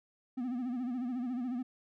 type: tone with vibrato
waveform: triangle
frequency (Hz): 248.4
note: B3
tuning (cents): +10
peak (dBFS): -31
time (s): 0.37-1.63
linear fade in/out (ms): 10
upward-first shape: sine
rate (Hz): 14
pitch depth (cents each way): 94
effects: none